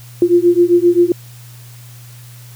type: beating tone pair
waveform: sine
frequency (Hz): 345.2 / 352.8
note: F4 / F4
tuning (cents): -20 / +18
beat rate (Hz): 7.6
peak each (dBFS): -11 / -11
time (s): 0.22-1.12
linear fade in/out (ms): 2
effects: added 120 Hz sine -35 dBFS peak until 2.55 s + white hiss -43 dBFS RMS until 2.55 s